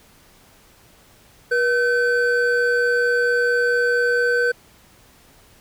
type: tone pair together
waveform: triangle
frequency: 482.2 / 1531 Hz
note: B4 / G6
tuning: -41 / -41 cents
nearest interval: octave + minor sixth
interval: 2000 cents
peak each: -17 dBFS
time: 1.51-4.52 s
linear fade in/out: 10 ms
effects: pink hiss -52 dBFS RMS until 5.6 s